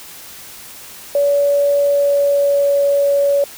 sine tone with pitch glide, 570 to 564.8 Hz, C#5 to C#5, +48 to +32 cents, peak -11 dBFS, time 1.15-3.44 s, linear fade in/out 2 ms, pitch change -16 cents, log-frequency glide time 1.73-2.77 s, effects white hiss -36 dBFS RMS until 3.57 s

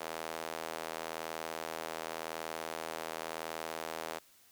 sawtooth tone with high-pass filter, 80.9 Hz, E2, 32 cents flat, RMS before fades -41 dBFS, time 0-4.19 s, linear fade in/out 10 ms, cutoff 580 Hz, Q 1.2, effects white hiss -63 dBFS RMS until 4.51 s

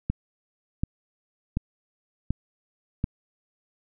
click train, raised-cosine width 5 ms, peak -12 dBFS, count 5, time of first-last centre 0.1-3.041 s, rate 1.36 Hz, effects none

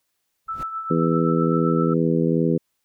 brown noise with exponential growth, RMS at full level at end -29 dBFS, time 0.46-0.63 s, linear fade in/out 2 ms, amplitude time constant 36 ms
sine tone with tremolo, 1318.5 Hz, E6, in tune, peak -24 dBFS, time 0.48-1.94 s, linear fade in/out 10 ms, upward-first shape triangle, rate 7.7 Hz, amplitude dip 60%
harmonic tone, 82.41 Hz, E2, in tune, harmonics 2 / 3 / 4 / 5 / 6, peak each -21 / -23 / -24 / -25 / -26 dBFS, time 0.9-2.58 s, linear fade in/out 10 ms
effects white hiss -74 dBFS RMS until 2.84 s

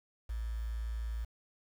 sine tone with quantisation, 56.3 Hz, A1, 40 cents sharp, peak -34 dBFS, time 0.29-1.25 s, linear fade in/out 10 ms, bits 9, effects none

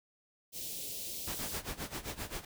white band-stop noise, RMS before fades -41 dBFS, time 0.52-1.62 s, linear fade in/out 50 ms, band 590 to 2900 Hz, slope 24 dB/octave
pink noise with tremolo, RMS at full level -38 dBFS, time 1.27-2.45 s, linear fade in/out 5 ms, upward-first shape sine, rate 7.6 Hz, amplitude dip 85%
effects none

